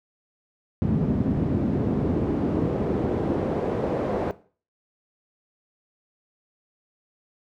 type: noise with band-pass filter sweep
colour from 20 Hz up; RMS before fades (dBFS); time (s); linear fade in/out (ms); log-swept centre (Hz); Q
brown; -24; 0.82-4.31; 0; 200 to 540; 1.4
effects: noise-tail reverb RT60 0.4 s tail -17 dB re dry + high-pass 60 Hz 12 dB/octave